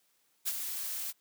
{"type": "noise with ADSR envelope", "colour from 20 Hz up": "blue", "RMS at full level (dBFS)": -30, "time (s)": [0.45, 1.13], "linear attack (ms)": 29, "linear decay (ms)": 36, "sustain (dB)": -7, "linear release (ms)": 34, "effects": ["white hiss -72 dBFS RMS until 1.2 s", "high-pass 150 Hz 12 dB/octave"]}